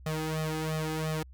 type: tone with flanger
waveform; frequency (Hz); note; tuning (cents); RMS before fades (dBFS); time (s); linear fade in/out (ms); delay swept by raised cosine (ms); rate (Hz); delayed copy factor
sawtooth; 157; D#3; +16; -32; 0.06-1.23; 5; 1.6 to 2.43; 2.9; +0.9
effects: added 64 Hz sine -47 dBFS peak until 1.33 s